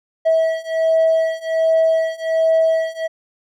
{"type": "beating tone pair", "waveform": "triangle", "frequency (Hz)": [647, 648.3], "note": ["E5", "E5"], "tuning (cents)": [-32, -29], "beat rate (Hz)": 1.3, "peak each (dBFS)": [-15, -14], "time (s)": [0.25, 3.08], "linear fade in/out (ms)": 20, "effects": ["tanh soft clip ceiling -6 dBFS"]}